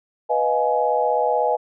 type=chord; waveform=sine; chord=F half-diminished seventh; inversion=second; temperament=equal with one note detuned; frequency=493.9 / 622.3 / 698.5 / 840.3 Hz; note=Cb5 / Eb5 / F5 / Ab5; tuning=0 / 0 / 0 / +20 cents; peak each=-22 / -23 / -25 / -21 dBFS; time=0.29-1.57 s; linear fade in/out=20 ms; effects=none